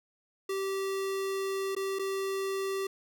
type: tone with dropouts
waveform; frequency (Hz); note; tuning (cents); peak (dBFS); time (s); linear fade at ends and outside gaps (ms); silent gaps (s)
square; 388.2; G4; -17; -31; 0.49-2.87; 5; 1.751-1.764 / 1.988-1.993
effects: none